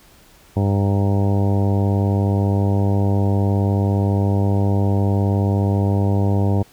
harmonic tone with a mistuned harmonic, 99.4 Hz, G2, 25 cents sharp, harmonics 1 / 2 / 3 / 4 / 5 / 6 / 7 / 8 / 9, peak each -16 / -22 / -26 / -28 / -30 / -32 / -33 / -34 / -35 dBFS, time 0.56-6.63 s, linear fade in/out 10 ms, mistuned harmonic 9, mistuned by +61 cents, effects pink hiss -50 dBFS RMS until 6.72 s

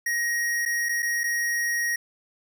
square tone with dropouts, 1884 Hz, A#6, 18 cents sharp, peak -24 dBFS, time 0.06-1.96 s, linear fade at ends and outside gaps 5 ms, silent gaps 0.653-0.659 / 0.888-0.891 / 1.023-1.027 / 1.235-1.239 s, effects none

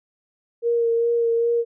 sine tone with vibrato, 466.2 Hz, A#4, in tune, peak -17 dBFS, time 0.62-1.65 s, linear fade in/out 50 ms, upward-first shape sine, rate 2.5 Hz, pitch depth 18 cents each way, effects none

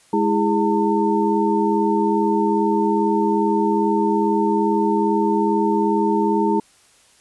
sine tone cluster, 209.1 / 326.7 / 409.1 / 902 Hz, G#3 / E4 / G#4 / A5, +12 / -15 / -26 / +43 cents, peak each -21 dBFS, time 0.13-6.6 s, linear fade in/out 5 ms, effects white hiss -54 dBFS RMS until 7.2 s + resampled to 24000 Hz

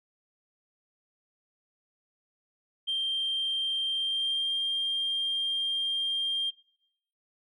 sine tone with pitch glide, 3168 to 3196 Hz, G7 to G7, +18 to +33 cents, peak -25 dBFS, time 2.87-6.51 s, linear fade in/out 20 ms, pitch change +15 cents, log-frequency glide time 3.94-4.56 s, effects noise-tail reverb RT60 0.7 s tail -20 dB re dry + tanh soft clip ceiling -23 dBFS

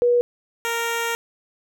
sine / 10% pulse tone pair in turn, 483.8 / 464.3 Hz, B4 / A#4, -36 / -7 cents, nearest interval minor second, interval 71 cents, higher first, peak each -14 dBFS, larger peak neither, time 0.02-0.21 / 0.65-1.15 s, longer second, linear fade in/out 0 ms, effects none

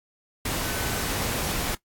sine tone in noise, 1512 Hz, F#6, 37 cents sharp, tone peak -38 dBFS, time 0.61-1.04 s, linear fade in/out 5 ms, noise pink, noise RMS -28 dBFS, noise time 0.45-1.75 s, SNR -13 dB, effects noise-tail reverb RT60 0.1 s tail -19 dB re dry + AAC 64 kbps

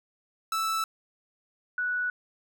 45% pulse / sine tone pair in turn, 1317 / 1475 Hz, E6 / F#6, -2 / -6 cents, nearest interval major second, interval 196 cents, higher second, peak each -26 dBFS, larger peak neither, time 0.52-0.84 / 1.78-2.1 s, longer neither, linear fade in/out 2 ms, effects none

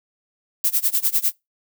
violet noise with tremolo, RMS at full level -17 dBFS, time 0.64-1.32 s, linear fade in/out 2 ms, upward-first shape sine, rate 10 Hz, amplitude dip 95%, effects noise-tail reverb RT60 0.2 s tail -25 dB re dry

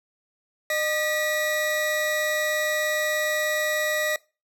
40% pulse tone pair together, 610 / 1936.6 Hz, D#5 / B6, -34 / -34 cents, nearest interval octave + minor sixth, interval 2000 cents, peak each -25 dBFS, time 0.7-4.16 s, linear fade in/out 2 ms, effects noise-tail reverb RT60 0.3 s tail -22 dB re dry

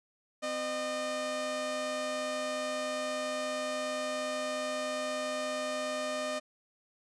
sawtooth tone pair together, 256.5 / 610 Hz, C4 / D#5, -34 / -34 cents, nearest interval octave + minor third, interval 1500 cents, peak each -37 / -29 dBFS, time 0.42-6.4 s, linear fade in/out 20 ms, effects resampled to 22050 Hz

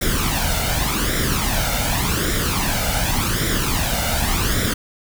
pink noise with flanger, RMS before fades -20 dBFS, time 0.01-4.74 s, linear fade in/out 10 ms, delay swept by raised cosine 0.55 to 1.41 ms, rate 0.87 Hz, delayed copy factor +0.65, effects none

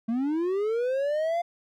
triangle linear sweep, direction up, 220 to 700 Hz, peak -22 dBFS, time 0.08-1.42 s, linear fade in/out 10 ms, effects none

